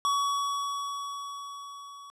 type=tone with level ramp; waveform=square; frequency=1128 Hz; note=C#6; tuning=30 cents sharp; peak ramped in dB=-24 to -45 dBFS; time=0.05-2.1 s; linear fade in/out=0 ms; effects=low-pass 9000 Hz 12 dB/octave